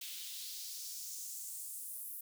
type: noise with high-pass filter sweep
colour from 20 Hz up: white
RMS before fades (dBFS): -45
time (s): 0.01-2.21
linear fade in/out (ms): 5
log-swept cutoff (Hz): 3000 to 12000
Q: 2
effects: none